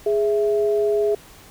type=tone pair together; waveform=sine; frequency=415.3 / 660.2 Hz; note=G#4 / E5; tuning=0 / +2 cents; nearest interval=minor sixth; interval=802 cents; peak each=-17 / -25 dBFS; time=0.06-1.15 s; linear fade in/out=5 ms; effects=pink hiss -46 dBFS RMS until 1.5 s